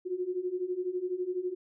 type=beating tone pair; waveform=sine; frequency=355.7 / 367.7 Hz; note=F4 / F#4; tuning=+32 / -11 cents; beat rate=12 Hz; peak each=-35 / -32 dBFS; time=0.05-1.55 s; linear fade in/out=20 ms; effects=none